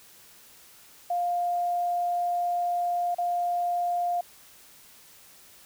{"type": "tone with dropouts", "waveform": "sine", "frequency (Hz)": 703, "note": "F5", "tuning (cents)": 11, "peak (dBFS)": -24, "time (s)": [1.1, 4.21], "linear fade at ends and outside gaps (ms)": 5, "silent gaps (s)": [3.147, 3.183], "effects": ["white hiss -53 dBFS RMS until 5.65 s"]}